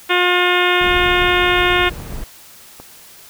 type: harmonic tone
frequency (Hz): 357.4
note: F4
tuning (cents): +40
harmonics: 1 / 2 / 3 / 4 / 5 / 6 / 7 / 8 / 9 / 10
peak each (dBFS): -18 / -22 / -21 / -20 / -22 / -21 / -23 / -23 / -27 / -25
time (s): 0.09-1.9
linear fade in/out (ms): 20
type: noise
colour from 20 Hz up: brown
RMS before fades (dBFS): -27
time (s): 0.81-2.24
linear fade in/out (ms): 2
type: clicks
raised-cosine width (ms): 1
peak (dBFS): -21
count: 4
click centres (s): 1.437 / 2.001 / 2.126 / 2.8
effects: white hiss -42 dBFS RMS until 3.29 s